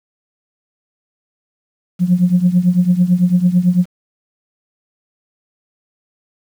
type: tone with tremolo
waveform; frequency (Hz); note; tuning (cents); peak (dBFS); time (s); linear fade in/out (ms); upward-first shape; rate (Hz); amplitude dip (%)
sine; 179; F3; +43; -5; 1.99-3.86; 50; triangle; 9; 90
effects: tanh soft clip ceiling -3 dBFS + 7-bit